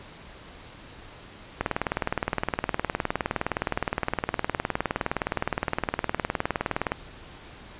click train, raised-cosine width 0.5 ms, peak -9 dBFS, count 104, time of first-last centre 1.61-6.919 s, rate 19.4 Hz, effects pink hiss -46 dBFS RMS until 7.79 s + resampled to 8000 Hz

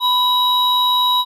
triangle tone pair together, 994 / 3841 Hz, B5 / B7, +11 / -49 cents, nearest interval octave + major seventh, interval 2340 cents, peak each -14 dBFS, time 0-1.25 s, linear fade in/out 50 ms, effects none

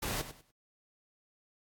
pink noise with echo, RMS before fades -35 dBFS, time 0.02-0.22 s, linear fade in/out 10 ms, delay 98 ms, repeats 3, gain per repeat -12 dB, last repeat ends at 0.514 s, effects AAC 64 kbps

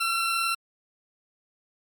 20% pulse tone pair together, 1317 / 1355.6 Hz, E6 / E6, -2 / +48 cents, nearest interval minor second, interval 50 cents, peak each -30 / -19 dBFS, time 0-0.55 s, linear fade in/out 10 ms, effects MP3 96 kbps

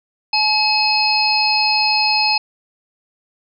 harmonic tone with a mistuned harmonic, 854 Hz, G#5, 48 cents sharp, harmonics 1 / 3 / 5 / 6, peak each -19 / -19 / -19 / -19 dBFS, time 0.33-2.38 s, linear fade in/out 5 ms, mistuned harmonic 6, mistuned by -19 cents, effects none

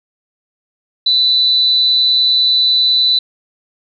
sine tone with amplitude modulation, 3985 Hz, B7, 15 cents sharp, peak -7 dBFS, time 1.06-3.19 s, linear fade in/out 5 ms, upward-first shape sine, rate 261 Hz, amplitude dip 45%, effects none

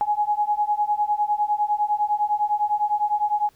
sine beating tone pair, 830.6 / 840.5 Hz, G#5 / G#5, 0 / +20 cents, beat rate 9.9 Hz, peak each -23 / -22 dBFS, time 0.01-3.49 s, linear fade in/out 0 ms, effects pink hiss -60 dBFS RMS until 3.55 s

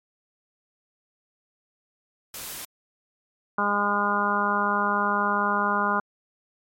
white noise, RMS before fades -36 dBFS, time 2.34-2.65 s, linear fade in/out 2 ms
harmonic tone, 204.3 Hz, G#3, 28 cents flat, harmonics 1 / 2 / 3 / 4 / 5 / 6 / 7, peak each -30 / -33 / -33 / -30 / -26 / -27 / -27 dBFS, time 3.58-6 s, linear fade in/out 5 ms
effects MP3 64 kbps

